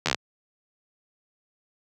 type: slowing click train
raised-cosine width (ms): 0.2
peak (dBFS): -5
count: 7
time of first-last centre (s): 0.06-0.146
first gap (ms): 12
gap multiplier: 1.07
effects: high-pass 100 Hz 12 dB/octave